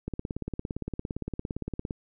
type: click train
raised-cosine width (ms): 3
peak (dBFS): -19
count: 33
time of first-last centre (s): 0.08-1.909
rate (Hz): 17.5
effects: none